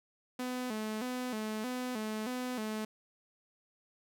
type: tone with vibrato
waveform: sawtooth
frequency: 233.1 Hz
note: A#3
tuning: in tune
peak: -31 dBFS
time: 0.39-2.85 s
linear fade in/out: 5 ms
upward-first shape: square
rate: 1.6 Hz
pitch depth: 130 cents each way
effects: none